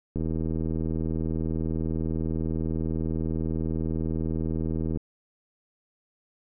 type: click train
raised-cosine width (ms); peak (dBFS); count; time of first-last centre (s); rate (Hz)
3; -17; 386; 0.16-4.973; 80
effects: none